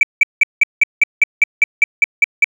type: tone bursts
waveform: sine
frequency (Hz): 2312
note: D7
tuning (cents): -28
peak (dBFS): -4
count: 13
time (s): 0.01-2.443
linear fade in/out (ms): 2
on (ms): 21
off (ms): 180
effects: tanh soft clip ceiling -2 dBFS + 7-bit